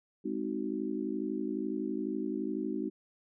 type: chord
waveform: sine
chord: Ab dominant seventh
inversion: none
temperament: just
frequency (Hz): 207.7 / 259.6 / 311.5 / 373.8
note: Ab3 / C4 / Eb4 / Gb4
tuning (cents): 0 / -13 / +2 / +18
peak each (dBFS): -38 / -37 / -36 / -38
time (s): 0.24-2.9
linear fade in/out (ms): 20
effects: none